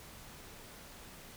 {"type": "silence", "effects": ["pink hiss -52 dBFS RMS until 1.36 s"]}